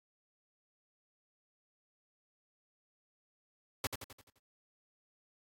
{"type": "noise with echo", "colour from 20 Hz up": "pink", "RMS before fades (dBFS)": -34, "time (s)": [3.84, 3.87], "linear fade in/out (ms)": 2, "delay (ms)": 86, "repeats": 6, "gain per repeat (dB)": -6, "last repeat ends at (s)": 4.386, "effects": ["AAC 48 kbps"]}